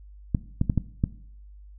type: clicks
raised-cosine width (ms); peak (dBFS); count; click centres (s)
5; -9; 5; 0.348 / 0.614 / 0.698 / 0.777 / 1.039
effects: noise-tail reverb RT60 0.6 s tail -17 dB re dry + added 50 Hz sine -44 dBFS peak until 1.78 s